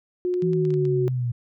sine tone with pitch glide, 360 to 369.9 Hz, F#4 to F#4, -47 to 0 cents, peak -21 dBFS, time 0.25-1.08 s, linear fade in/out 0 ms, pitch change +47 cents, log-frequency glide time 0.39-0.48 s
clicks, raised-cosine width 0.2 ms, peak -28 dBFS, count 7, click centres 0.34 / 0.422 / 0.533 / 0.652 / 0.705 / 0.74 / 0.853 s
sine exponential sweep, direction down, 171.4 to 118 Hz, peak -22 dBFS, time 0.42-1.32 s, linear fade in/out 10 ms
effects none

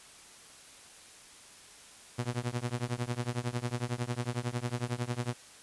sawtooth tone with tremolo, 121.6 Hz, B2, 26 cents flat, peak -24 dBFS, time 2.18-5.34 s, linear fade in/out 10 ms, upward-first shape triangle, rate 11 Hz, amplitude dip 100%, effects white hiss -53 dBFS RMS until 5.62 s + resampled to 24000 Hz

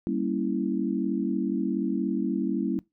sine chord, G diminished seventh, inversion none, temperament equal, 196 / 233.1 / 277.2 / 329.6 Hz, G3 / Bb3 / Db4 / Fb4, 0 / 0 / 0 / 0 cents, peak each -30 dBFS, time 0.07-2.79 s, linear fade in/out 0 ms, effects noise-tail reverb RT60 0.2 s tail -22 dB re dry

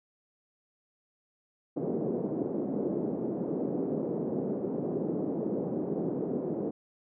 white band-pass noise, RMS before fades -32 dBFS, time 1.76-6.71 s, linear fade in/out 10 ms, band 170 to 450 Hz, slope 24 dB/octave, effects none

